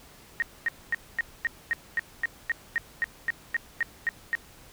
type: tone bursts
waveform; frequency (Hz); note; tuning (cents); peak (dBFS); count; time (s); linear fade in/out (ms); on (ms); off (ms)
sine; 1864.7; A#6; 0; -22; 16; 0.4-4.352; 0; 22; 240
effects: pink hiss -52 dBFS RMS until 4.72 s